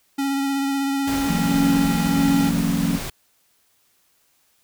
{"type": "tone with vibrato", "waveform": "square", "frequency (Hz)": 275.6, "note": "C#4", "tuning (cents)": -10, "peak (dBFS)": -21, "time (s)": [0.18, 2.5], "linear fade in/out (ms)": 10, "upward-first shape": "triangle", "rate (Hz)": 16, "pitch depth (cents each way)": 21}
{"type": "noise", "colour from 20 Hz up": "pink", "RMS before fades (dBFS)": -30, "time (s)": [1.07, 3.1], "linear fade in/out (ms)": 5}
{"type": "chord", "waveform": "sine", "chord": "F# dominant seventh", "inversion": "third", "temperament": "equal with one note detuned", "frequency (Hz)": [164.81, 185, 228.2, 277.2], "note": ["E3", "F#3", "A#3", "C#4"], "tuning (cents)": [0, 0, -37, 0], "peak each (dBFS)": -24, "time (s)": [1.26, 3], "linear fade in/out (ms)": 50}
{"effects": ["white hiss -63 dBFS RMS until 4.63 s"]}